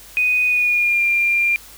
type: tone with pitch glide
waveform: sine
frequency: 2489 to 2390 Hz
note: D#7 to D7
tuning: 0 to +30 cents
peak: -14 dBFS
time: 0.17-1.56 s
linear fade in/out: 0 ms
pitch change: -70 cents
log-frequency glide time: 0.45-1.03 s
effects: added 50 Hz sine -49 dBFS peak until 1.77 s + white hiss -42 dBFS RMS until 1.77 s